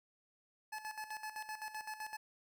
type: tone with tremolo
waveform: 25% pulse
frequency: 861 Hz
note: A5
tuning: 38 cents flat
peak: -37 dBFS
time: 0.72-2.17 s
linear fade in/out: 10 ms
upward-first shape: square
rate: 7.8 Hz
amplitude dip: 70%
effects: none